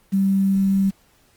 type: tone with quantisation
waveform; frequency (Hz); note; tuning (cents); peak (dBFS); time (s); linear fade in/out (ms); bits
sine; 194.6; G3; -12; -15; 0.12-0.91; 20; 7
effects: pink hiss -58 dBFS RMS until 1.36 s + Opus 24 kbps